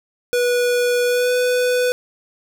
square tone with pitch glide, 488.4 to 496.7 Hz, B4 to B4, -19 to +10 cents, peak -16 dBFS, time 0.33-1.92 s, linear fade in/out 0 ms, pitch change +29 cents, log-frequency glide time 1.05-1.32 s, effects none

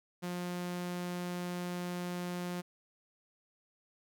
sawtooth tone, 177.4 Hz, F3, 27 cents sharp, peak -32 dBFS, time 0.22-2.62 s, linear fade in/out 20 ms, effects none

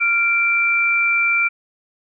sine tone pair together, 1390 / 2349 Hz, F6 / D7, -9 / 0 cents, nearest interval major sixth, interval 909 cents, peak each -21 / -15 dBFS, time 0-1.49 s, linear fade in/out 20 ms, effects none

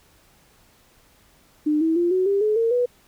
sine tone with pitch steps, 301.7 / 323.4 / 346.6 / 371.4 / 398.1 / 426.7 / 457.3 / 490.1 Hz, D4 / E4 / F4 / F#4 / G4 / G#4 / A#4 / B4, +47 / -33 / -13 / +7 / +27 / +47 / -33 / -13 cents, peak -17 dBFS, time 1.66-2.86 s, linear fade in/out 10 ms, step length 150 ms, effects pink hiss -57 dBFS RMS until 3.07 s

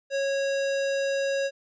square tone, 550 Hz, C#5, 14 cents flat, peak -25 dBFS, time 0.1-1.51 s, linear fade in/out 50 ms, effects resampled to 16000 Hz

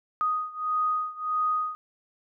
sine beating tone pair, 1244.5 / 1246.1 Hz, D#6 / D#6, 0 / +2 cents, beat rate 1.6 Hz, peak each -27 / -29 dBFS, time 0.21-1.75 s, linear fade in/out 0 ms, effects none

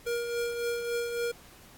square tone with tremolo, 473.2 Hz, A#4, 26 cents sharp, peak -28 dBFS, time 0.06-1.32 s, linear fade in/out 10 ms, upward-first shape triangle, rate 3.6 Hz, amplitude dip 50%, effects pink hiss -54 dBFS RMS until 1.77 s + AAC 64 kbps

